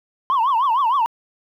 sine tone with vibrato, 1006 Hz, B5, 32 cents sharp, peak -13 dBFS, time 0.3-1.06 s, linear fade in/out 0 ms, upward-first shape triangle, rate 6.5 Hz, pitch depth 260 cents each way, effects tanh soft clip ceiling -13 dBFS + 9-bit

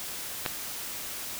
clicks, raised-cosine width 0.3 ms, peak -22 / -11 dBFS, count 2, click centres 0.454 / 0.462 s, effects white hiss -37 dBFS RMS until 1.39 s

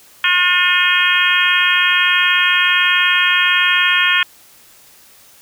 harmonic tone, 358.7 Hz, F4, 46 cents sharp, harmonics 3 / 4 / 5 / 6 / 7 / 8 / 9, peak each -22 / -18 / -17 / -22 / -17 / -21 / -19 dBFS, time 0.24-4.23 s, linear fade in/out 2 ms, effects white hiss -46 dBFS RMS until 5.41 s

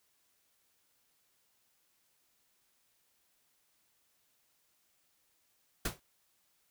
pink noise with exponential decay, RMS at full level -29 dBFS, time 5.85-6 s, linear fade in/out 5 ms, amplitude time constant 31 ms, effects white hiss -74 dBFS RMS until 6.7 s

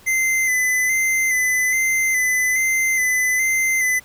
square tone with vibrato, 2043 Hz, C7, 42 cents flat, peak -17 dBFS, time 0.06-4 s, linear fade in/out 20 ms, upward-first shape square, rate 1.2 Hz, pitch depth 27 cents each way, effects pink hiss -48 dBFS RMS until 4.04 s

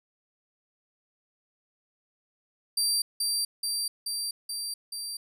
25% pulse tone with echo, 4699 Hz, D8, in tune, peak -19 dBFS, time 2.77-3.02 s, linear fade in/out 5 ms, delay 430 ms, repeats 5, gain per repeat -2 dB, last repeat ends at 5.17 s, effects none

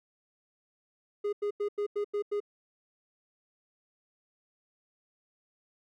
triangle tone bursts, 411.7 Hz, G#4, 15 cents flat, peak -26 dBFS, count 7, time 1.24-2.403 s, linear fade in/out 10 ms, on 89 ms, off 90 ms, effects none

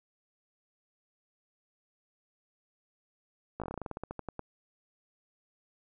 slowing click train, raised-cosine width 1 ms, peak -23 dBFS, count 17, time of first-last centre 3.6-4.393 s, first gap 17 ms, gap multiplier 1.13, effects none

